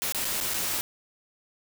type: noise with dropouts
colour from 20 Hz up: white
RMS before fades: -29 dBFS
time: 0.02-0.81 s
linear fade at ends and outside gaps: 0 ms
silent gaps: 0.123-0.147 / 0.246-0.252 / 0.403-0.41 / 0.537-0.542 s
effects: none